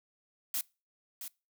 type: noise with echo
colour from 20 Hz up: blue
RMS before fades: -33 dBFS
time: 0.54-0.61 s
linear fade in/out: 2 ms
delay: 670 ms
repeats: 1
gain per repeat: -9 dB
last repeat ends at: 1.28 s
effects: noise-tail reverb RT60 0.3 s tail -24 dB re dry